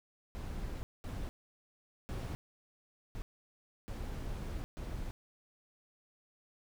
brown noise bursts at uneven times, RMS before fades -40 dBFS, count 6, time 0.35-0.83 / 1.04-1.29 / 2.09-2.35 / 3.15-3.22 / 3.88-4.64 / 4.77-5.11 s, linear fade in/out 0 ms, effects none

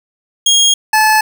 25% pulse tone pair in turn, 3267 / 865.3 Hz, G#7 / A5, -29 / -29 cents, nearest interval octave + major seventh, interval 2300 cents, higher first, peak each -4 dBFS, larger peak neither, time 0.46-0.74 / 0.93-1.21 s, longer neither, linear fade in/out 5 ms, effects none

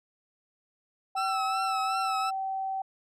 sine tone, 770 Hz, G5, 31 cents flat, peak -29 dBFS, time 1.15-2.82 s, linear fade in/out 5 ms
40% pulse tone with vibrato, 1318.5 Hz, E6, in tune, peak -28 dBFS, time 1.16-2.31 s, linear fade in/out 20 ms, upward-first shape triangle, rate 2.7 Hz, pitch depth 52 cents each way
effects low-pass 8000 Hz 12 dB/octave

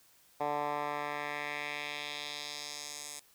10% pulse tone with band-pass filter sweep, 146.83 Hz, D3, in tune, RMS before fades -38 dBFS, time 0.4-3.2 s, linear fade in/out 10 ms, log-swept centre 810 to 8200 Hz, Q 1.7, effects white hiss -64 dBFS RMS until 3.34 s

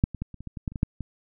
clicks, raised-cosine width 5 ms, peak -6 / -22 / -17 / -28 / -27 / -23 / -23 / -15 / -30 / -19 / -9 / -20 dBFS, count 12, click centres 0.039 / 0.147 / 0.22 / 0.343 / 0.406 / 0.473 / 0.572 / 0.678 / 0.72 / 0.758 / 0.831 / 1.007 s, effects none

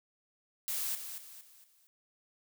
blue noise with echo, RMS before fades -35 dBFS, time 0.68-0.95 s, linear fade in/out 0 ms, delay 230 ms, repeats 4, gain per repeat -8 dB, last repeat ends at 1.87 s, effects none

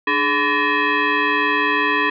sine tone with frequency modulation, 421.7 Hz, G#4, 26 cents sharp, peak -15 dBFS, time 0.07-2.1 s, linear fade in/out 5 ms, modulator 718 Hz, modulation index 3.1, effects none

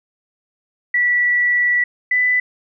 sine tone pair in turn, 1953 / 1992.9 Hz, B6 / B6, -20 / +15 cents, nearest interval unison, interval 35 cents, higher second, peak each -13 / -13 dBFS, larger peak neither, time 0.94-1.84 / 2.11-2.4 s, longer first, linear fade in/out 5 ms, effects none

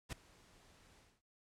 pink noise with ADSR envelope, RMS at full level -41 dBFS, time 0.09-1.22 s, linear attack 35 ms, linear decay 6 ms, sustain -24 dB, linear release 230 ms, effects noise-tail reverb RT60 0.3 s tail -25 dB re dry + low-pass 9000 Hz 12 dB/octave

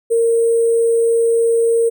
sine tone with sample-and-hold, 461.6 Hz, A#4, 17 cents flat, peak -11 dBFS, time 0.1-1.9 s, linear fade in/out 20 ms, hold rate 8820 Hz, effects none

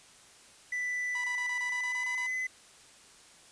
triangle tone with pitch glide, 1984 to 2022 Hz, B6 to B6, +7 to +40 cents, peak -29 dBFS, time 0.72-2.47 s, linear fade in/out 5 ms, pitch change +33 cents, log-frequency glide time 1.63-2.19 s
sawtooth tone bursts, 979 Hz, B5, 15 cents flat, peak -36 dBFS, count 10, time 1.15-2.265 s, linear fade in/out 2 ms, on 89 ms, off 25 ms
effects white hiss -56 dBFS RMS until 3.51 s + resampled to 22050 Hz

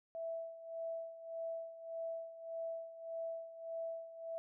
sine tone with tremolo, 659.3 Hz, E5, in tune, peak -38 dBFS, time 0.15-4.38 s, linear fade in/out 0 ms, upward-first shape sine, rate 1.7 Hz, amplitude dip 75%, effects none

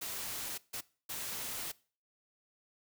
white noise bursts at uneven times, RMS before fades -40 dBFS, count 3, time 0.01-0.58 / 0.73-0.81 / 1.09-1.72 s, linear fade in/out 10 ms, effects noise-tail reverb RT60 0.4 s tail -21 dB re dry

